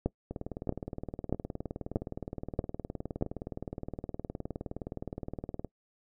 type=two click trains; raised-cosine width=2 ms; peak=-23 / -14 dBFS; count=104 / 6; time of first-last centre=0.31-5.647 / 0.06-3.225 s; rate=19.3 / 1.58 Hz; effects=noise-tail reverb RT60 0.1 s tail -22 dB re dry